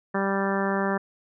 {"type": "harmonic tone", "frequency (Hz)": 196, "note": "G3", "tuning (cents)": 0, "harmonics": [1, 2, 3, 4, 5, 6, 7, 8, 9], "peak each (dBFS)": [-27, -29, -31, -33, -33, -34, -36, -35, -34], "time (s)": [0.14, 0.98], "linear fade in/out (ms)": 10, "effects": []}